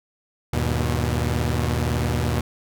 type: tone cluster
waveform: sawtooth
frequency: 77.5 / 99 / 120.7 Hz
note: D#2 / G2 / B2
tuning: -6 / +18 / -39 cents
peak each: -20 / -25 / -20 dBFS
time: 0.53-2.41 s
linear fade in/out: 5 ms
effects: none